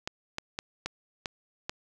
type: clicks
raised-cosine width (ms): 0.2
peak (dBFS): -15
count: 6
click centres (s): 0.075 / 0.384 / 0.589 / 0.86 / 1.258 / 1.695
effects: none